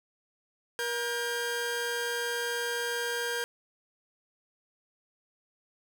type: tone pair together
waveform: sawtooth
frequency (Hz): 475.7 / 1600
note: A#4 / G6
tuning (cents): +35 / +35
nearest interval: octave + major sixth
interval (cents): 2100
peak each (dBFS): -29 / -29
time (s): 0.79-3.44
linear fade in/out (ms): 0
effects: none